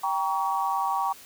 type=chord; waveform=sine; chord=G diminished; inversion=none; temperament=just; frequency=784 / 940.8 / 1128.9 Hz; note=G5 / Bb5 / Db6; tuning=0 / +16 / +31 cents; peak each=-28 dBFS; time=0.03-1.13 s; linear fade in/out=10 ms; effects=white hiss -48 dBFS RMS until 1.25 s